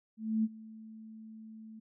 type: tone with ADSR envelope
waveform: sine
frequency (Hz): 220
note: A3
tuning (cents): 0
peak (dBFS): -25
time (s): 0.17-1.8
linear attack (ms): 270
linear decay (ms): 37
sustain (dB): -21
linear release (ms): 12
effects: none